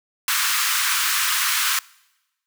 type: high-pass noise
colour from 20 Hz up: pink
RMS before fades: -21 dBFS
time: 0.28-1.79 s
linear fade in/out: 2 ms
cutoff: 1100 Hz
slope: 48 dB/octave
effects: noise-tail reverb RT60 1.0 s tail -24 dB re dry